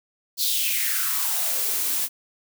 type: noise with high-pass filter sweep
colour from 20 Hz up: blue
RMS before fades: -24 dBFS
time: 0.37-2.09 s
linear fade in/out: 50 ms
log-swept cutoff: 4500 to 200 Hz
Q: 4.3
effects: none